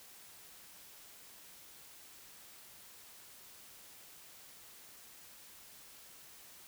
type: silence
effects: white hiss -56 dBFS RMS until 6.67 s

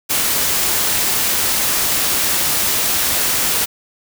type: noise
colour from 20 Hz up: white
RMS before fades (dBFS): -17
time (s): 0.09-3.66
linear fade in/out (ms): 20
effects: none

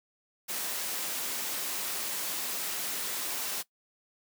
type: noise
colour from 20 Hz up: white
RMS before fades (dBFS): -34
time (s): 0.48-3.63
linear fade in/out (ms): 20
effects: noise-tail reverb RT60 0.1 s tail -19 dB re dry + high-pass 200 Hz 12 dB/octave

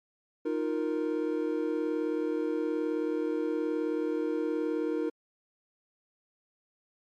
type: chord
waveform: triangle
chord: Eb suspended second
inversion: none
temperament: just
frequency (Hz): 311.1 / 350 / 466.7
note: Eb4 / F4 / Bb4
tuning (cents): 0 / +4 / +2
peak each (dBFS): -29 / -32 / -30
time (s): 0.45-5.1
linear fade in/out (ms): 10
effects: MP3 64 kbps

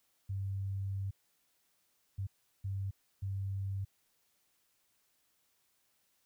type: tone bursts at uneven times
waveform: sine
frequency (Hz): 97.6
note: G2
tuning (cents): -7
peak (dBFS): -34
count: 4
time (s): 0.29-1.11 / 2.18-2.27 / 2.64-2.91 / 3.22-3.85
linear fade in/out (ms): 10
effects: white hiss -75 dBFS RMS until 6.25 s

